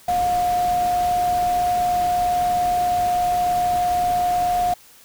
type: tone in noise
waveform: sine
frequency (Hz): 714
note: F5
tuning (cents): +38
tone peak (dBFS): -17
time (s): 0.08-4.74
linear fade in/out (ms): 5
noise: pink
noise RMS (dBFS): -33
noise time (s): 0.08-4.74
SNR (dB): +13
effects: white hiss -49 dBFS RMS until 5.04 s